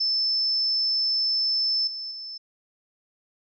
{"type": "tone with level steps", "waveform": "sine", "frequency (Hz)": 5274, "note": "E8", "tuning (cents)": 0, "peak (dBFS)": [-21, -31, -34], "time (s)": [0, 2.38], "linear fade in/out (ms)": 10, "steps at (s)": [1.87, 2.11], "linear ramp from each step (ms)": 5, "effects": []}